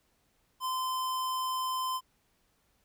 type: tone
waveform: square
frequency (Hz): 1030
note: C6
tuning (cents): -28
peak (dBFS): -31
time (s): 0.6-2.01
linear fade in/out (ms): 50
effects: pink hiss -72 dBFS RMS until 2.84 s